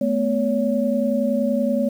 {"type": "tone cluster", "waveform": "sine", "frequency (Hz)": [216.7, 247.3, 564], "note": ["A3", "B3", "C#5"], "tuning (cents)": [-26, 3, 30], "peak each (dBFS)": -22, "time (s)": [0.01, 1.89], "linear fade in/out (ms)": 5, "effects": ["8-bit"]}